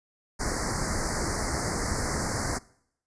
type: band-stop noise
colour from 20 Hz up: pink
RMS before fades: -29 dBFS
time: 0.39-2.59 s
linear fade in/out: 20 ms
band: 2100 to 4500 Hz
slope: 96 dB/octave
effects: noise-tail reverb RT60 0.7 s tail -22 dB re dry + resampled to 22050 Hz